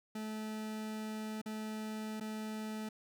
40% pulse tone with dropouts, 216.7 Hz, A3, 26 cents flat, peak -38 dBFS, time 0.15-2.89 s, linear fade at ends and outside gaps 5 ms, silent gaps 1.416-1.459 / 2.2-2.208 s, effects none

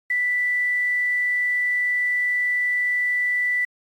sine tone with quantisation, 1975.5 Hz, B6, in tune, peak -19 dBFS, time 0.1-3.65 s, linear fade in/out 5 ms, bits 8, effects AAC 48 kbps

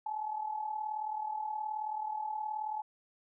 sine tone with amplitude modulation, 858 Hz, A5, 44 cents flat, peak -31 dBFS, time 0.06-2.82 s, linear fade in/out 5 ms, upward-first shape sine, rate 38.8 Hz, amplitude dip 65%, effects none

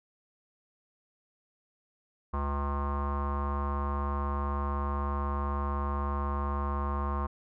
square tone with low-pass filter, 71 Hz, C#2, 42 cents sharp, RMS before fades -31 dBFS, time 2.33-7.27 s, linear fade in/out 10 ms, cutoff 1100 Hz, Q 8.1, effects none

